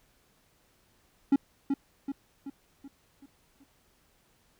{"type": "tone with echo", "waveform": "triangle", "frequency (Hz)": 276.4, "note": "C#4", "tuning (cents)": -5, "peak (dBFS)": -16, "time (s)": [1.32, 1.36], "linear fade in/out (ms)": 5, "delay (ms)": 380, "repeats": 6, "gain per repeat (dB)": -6, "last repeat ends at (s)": 3.64, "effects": ["pink hiss -67 dBFS RMS until 4.59 s"]}